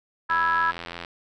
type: chord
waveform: sine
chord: E major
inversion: second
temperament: equal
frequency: 987.8 / 1318.5 / 1661.2 Hz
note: B5 / E6 / G#6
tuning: 0 / 0 / 0 cents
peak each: -24 dBFS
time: 0.29-0.72 s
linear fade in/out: 20 ms
type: click train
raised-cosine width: 0.3 ms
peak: -18 dBFS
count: 65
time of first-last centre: 0.3-1.049 s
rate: 85.5 Hz
effects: none